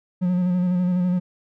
triangle tone with vibrato, 180 Hz, F#3, 47 cents flat, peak -16 dBFS, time 0.21-1.2 s, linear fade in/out 20 ms, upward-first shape square, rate 12 Hz, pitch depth 25 cents each way, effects none

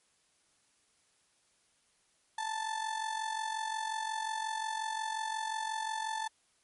35% pulse tone with amplitude modulation, 880 Hz, A5, in tune, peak -29 dBFS, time 2.38-6.28 s, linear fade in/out 5 ms, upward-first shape sine, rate 45.6 Hz, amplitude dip 65%, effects white hiss -71 dBFS RMS until 6.63 s + MP3 48 kbps

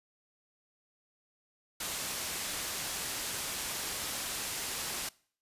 white low-pass noise, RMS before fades -37 dBFS, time 1.8-5.09 s, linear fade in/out 5 ms, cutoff 11000 Hz, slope 12 dB/octave, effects noise-tail reverb RT60 0.5 s tail -23 dB re dry + resampled to 32000 Hz

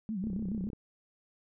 sine tone with vibrato, 201.9 Hz, G#3, 49 cents flat, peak -32 dBFS, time 0.09-0.69 s, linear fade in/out 0 ms, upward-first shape sine, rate 7.1 Hz, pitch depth 190 cents each way
click train, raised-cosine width 3 ms, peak -29 dBFS, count 17, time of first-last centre 0.24-0.732 s, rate 32.5 Hz
effects none

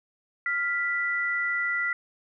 sine tone pair together, 1396.9 / 1975.5 Hz, F6 / B6, 0 / 0 cents, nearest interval tritone, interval 600 cents, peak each -29 / -26 dBFS, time 0.46-1.93 s, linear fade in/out 2 ms, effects none

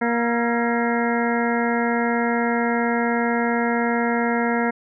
harmonic tone with a mistuned harmonic, 235.7 Hz, A#3, 19 cents sharp, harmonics 1 / 2 / 3 / 4 / 6 / 7 / 8 / 9, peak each -22 / -25 / -27 / -28 / -30 / -30 / -31 / -32 dBFS, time 0.01-4.71 s, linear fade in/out 10 ms, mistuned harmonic 6, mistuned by -53 cents, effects none

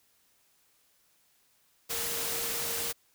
sine tone in noise, 466.2 Hz, A#4, in tune, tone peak -43 dBFS, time 1.89-2.93 s, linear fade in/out 20 ms, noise white, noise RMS -33 dBFS, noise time 1.89-2.93 s, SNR -13 dB, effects white hiss -68 dBFS RMS until 3.14 s

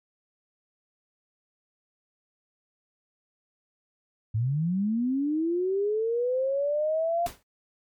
sine linear sweep, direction up, 103.2 to 698.5 Hz, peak -23 dBFS, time 4.34-7.27 s, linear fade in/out 10 ms
pink noise with exponential decay, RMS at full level -33 dBFS, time 7.26-7.43 s, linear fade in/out 2 ms, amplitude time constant 36 ms
effects noise-tail reverb RT60 0.1 s tail -25 dB re dry + MP3 96 kbps

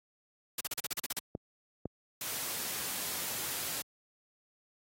white noise bursts, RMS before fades -34 dBFS, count 10, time 0.58-1.193 s, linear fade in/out 5 ms, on 28 ms, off 37 ms
clicks, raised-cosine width 2 ms, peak -22 dBFS, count 2, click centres 1.351 / 1.856 s
white noise, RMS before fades -37 dBFS, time 2.21-3.82 s, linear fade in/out 2 ms
effects high-pass 80 Hz 12 dB/octave + AAC 48 kbps

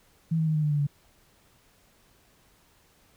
sine tone with pitch steps, 162.8 / 159.45 / 156.17 / 152.95 / 149.81 / 146.72 / 143.7 Hz, E3 / D#3 / D#3 / D#3 / D3 / D3 / D3, -21 / +43 / +7 / -29 / +35 / -1 / -37 cents, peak -22 dBFS, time 0.31-0.87 s, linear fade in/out 10 ms, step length 80 ms, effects pink hiss -62 dBFS RMS until 3.16 s

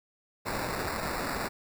white noise with sample-and-hold, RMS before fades -33 dBFS, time 0.45-1.49 s, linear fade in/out 20 ms, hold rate 3150 Hz, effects none

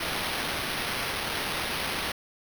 white noise with sample-and-hold, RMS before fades -31 dBFS, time 0-2.12 s, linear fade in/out 5 ms, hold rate 7350 Hz, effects none

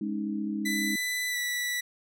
sine chord, Ab suspended fourth, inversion none, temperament just, 207.7 / 276.9 / 311.5 Hz, Ab3 / Db4 / Eb4, 0 / -2 / +2 cents, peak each -31 / -37 / -33 dBFS, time 0.01-0.96 s, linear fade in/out 5 ms
sawtooth tone with pitch glide, 1994 to 1960.9 Hz, B6 to B6, +16 to -13 cents, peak -25 dBFS, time 0.65-1.81 s, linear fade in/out 10 ms, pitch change -29 cents, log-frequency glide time 1.29-1.37 s
effects none

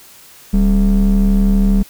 triangle ring-modulated tone, 116.1 Hz, A#2, 7 cents flat, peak -4 dBFS, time 0.53-1.83 s, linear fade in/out 10 ms, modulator 79.9 Hz, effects white hiss -42 dBFS RMS until 1.89 s

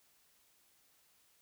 silence, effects white hiss -70 dBFS RMS until 1.41 s

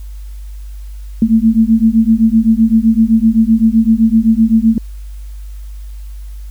sine beating tone pair, 220 / 227.8 Hz, A3 / A#3, 0 / -40 cents, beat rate 7.8 Hz, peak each -10 / -10 dBFS, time 1.22-4.78 s, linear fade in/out 2 ms, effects added 50 Hz sine -25 dBFS peak until 6.5 s + white hiss -49 dBFS RMS until 6.5 s

